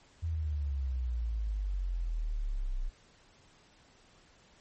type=exponential sweep; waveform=sine; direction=down; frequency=84.1 to 30.23 Hz; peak=-30 dBFS; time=0.22-2.9 s; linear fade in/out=20 ms; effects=pink hiss -62 dBFS RMS until 4.6 s + MP3 32 kbps